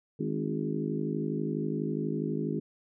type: harmonic tone with a mistuned harmonic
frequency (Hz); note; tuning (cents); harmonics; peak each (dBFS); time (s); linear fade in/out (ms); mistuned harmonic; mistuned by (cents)
52.2; G#1; +10; 3 / 4 / 5 / 6 / 7 / 8; -34 / -35 / -36 / -37 / -37 / -38; 0.19-2.6; 10; 5; +48
effects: none